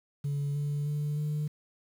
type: tone with pitch steps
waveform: sine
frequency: 142.8 / 145.21 / 147.67 / 150.16 Hz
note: D3 / D3 / D3 / D3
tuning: -48 / -19 / +10 / +39 cents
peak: -26 dBFS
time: 0.24-1.48 s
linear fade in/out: 10 ms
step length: 310 ms
effects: tanh soft clip ceiling -27 dBFS + 9-bit